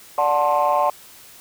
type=chord; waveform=sine; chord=D dominant seventh; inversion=none; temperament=just; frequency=587.3 / 734.2 / 881 / 1057.2 Hz; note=D5 / F#5 / A5 / C6; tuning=0 / -14 / +2 / +18 cents; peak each=-20 dBFS; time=0.18-0.9 s; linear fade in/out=2 ms; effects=tanh soft clip ceiling -9 dBFS + white hiss -45 dBFS RMS until 1.4 s